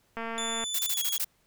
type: click train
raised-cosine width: 0.5 ms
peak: -21 dBFS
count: 108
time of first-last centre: 0.17-0.639 s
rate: 228 Hz
type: tone with pitch glide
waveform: 25% pulse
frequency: 3498 to 3327 Hz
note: A7 to G#7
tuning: -11 to +2 cents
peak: -27 dBFS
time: 0.38-1.18 s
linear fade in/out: 0 ms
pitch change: -87 cents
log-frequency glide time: 0.91-1.01 s
type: noise bursts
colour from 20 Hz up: blue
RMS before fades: -29 dBFS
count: 7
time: 0.74-1.246 s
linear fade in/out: 5 ms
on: 50 ms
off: 26 ms
effects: pink hiss -68 dBFS RMS until 1.46 s